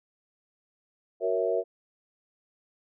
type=chord; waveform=sine; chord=F# dominant seventh; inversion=none; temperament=equal; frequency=370 / 466.2 / 554.4 / 659.3 Hz; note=F#4 / A#4 / C#5 / E5; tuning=0 / 0 / 0 / 0 cents; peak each=-31 / -28 / -31 / -29 dBFS; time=1.2-1.64 s; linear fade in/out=50 ms; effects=none